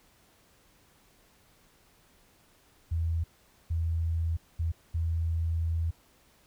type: tone bursts at uneven times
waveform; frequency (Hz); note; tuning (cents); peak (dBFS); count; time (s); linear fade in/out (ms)
sine; 82.41; E2; 0; -26; 4; 2.91-3.24 / 3.7-4.37 / 4.59-4.72 / 4.94-5.91; 10
effects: pink hiss -63 dBFS RMS until 6.46 s